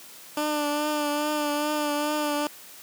15% pulse tone with vibrato, 297 Hz, D4, 20 cents sharp, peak -18 dBFS, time 0.37-2.47 s, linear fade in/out 2 ms, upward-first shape triangle, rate 2.4 Hz, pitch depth 34 cents each way, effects white hiss -46 dBFS RMS until 2.82 s + high-pass 150 Hz 12 dB/octave

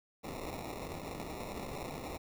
violet noise with sample-and-hold, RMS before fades -42 dBFS, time 0.23-2.18 s, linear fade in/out 20 ms, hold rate 1575 Hz, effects none

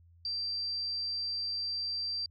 sine tone, 4699 Hz, D8, in tune, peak -32 dBFS, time 0.25-2.26 s, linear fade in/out 2 ms, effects added 85 Hz sine -57 dBFS peak until 2.3 s

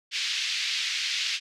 pink band-pass noise, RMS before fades -29 dBFS, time 0.11-1.4 s, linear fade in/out 50 ms, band 2300 to 5300 Hz, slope 24 dB/octave, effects none

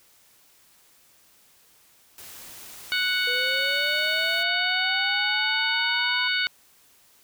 white noise, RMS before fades -43 dBFS, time 2.18-4.43 s, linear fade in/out 2 ms
harmonic tone, 740 Hz, F#5, in tune, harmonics 2 / 3 / 4 / 5 / 6, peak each -26 / -28 / -29 / -30 / -31 dBFS, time 2.92-6.47 s, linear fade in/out 0 ms
sine linear sweep, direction up, 485.1 to 1000 Hz, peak -32 dBFS, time 3.27-6.28 s, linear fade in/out 5 ms
effects white hiss -58 dBFS RMS until 7.23 s

